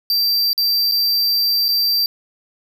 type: tone with dropouts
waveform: square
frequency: 4693 Hz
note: D8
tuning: 2 cents flat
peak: -15 dBFS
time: 0.1-2.06 s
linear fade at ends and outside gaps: 1 ms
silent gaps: 0.531-0.578 / 0.914-0.92 / 1.683-1.688 s
effects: none